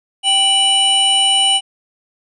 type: tone pair together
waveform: square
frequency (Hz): 784 / 2960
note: G5 / F#7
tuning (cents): 0 / 0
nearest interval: octave + major seventh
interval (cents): 2300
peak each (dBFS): -20 / -12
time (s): 0.23-1.61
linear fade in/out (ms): 50
effects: resampled to 24000 Hz